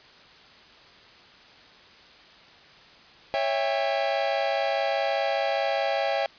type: chord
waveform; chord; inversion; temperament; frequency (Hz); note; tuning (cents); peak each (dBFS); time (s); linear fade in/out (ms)
45% pulse; C# diminished; none; equal with one note detuned; 554.4 / 659.3 / 800.5; C#5 / E5 / G5; 0 / 0 / +36; -28; 3.34-6.26; 0
effects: white hiss -51 dBFS RMS until 6.38 s + resampled to 11025 Hz